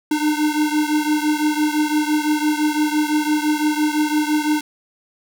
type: beating tone pair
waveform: square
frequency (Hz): 300.9 / 306.8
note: D4 / D#4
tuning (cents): +42 / -24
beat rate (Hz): 5.9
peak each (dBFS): -19 / -22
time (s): 0.11-4.61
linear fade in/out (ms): 5
effects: none